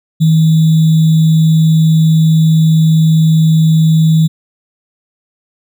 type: tone with sample-and-hold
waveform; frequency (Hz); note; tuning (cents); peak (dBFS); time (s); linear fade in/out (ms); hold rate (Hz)
sine; 159.8; D#3; +47; -5; 0.2-4.28; 20; 3675
effects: none